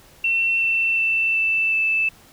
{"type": "tone with pitch steps", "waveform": "sine", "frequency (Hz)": [2703, 2686, 2669, 2652, 2635], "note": ["E7", "E7", "E7", "E7", "E7"], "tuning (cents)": [43, 32, 21, 10, -1], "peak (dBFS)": -17, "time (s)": [0.24, 2.09], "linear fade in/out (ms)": 5, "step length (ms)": 370, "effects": ["pink hiss -50 dBFS RMS until 2.32 s"]}